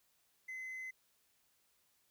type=tone; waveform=triangle; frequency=2044 Hz; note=C7; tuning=41 cents flat; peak=-40 dBFS; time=0.48-0.91 s; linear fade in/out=10 ms; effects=tanh soft clip ceiling -36 dBFS + white hiss -75 dBFS RMS until 2.1 s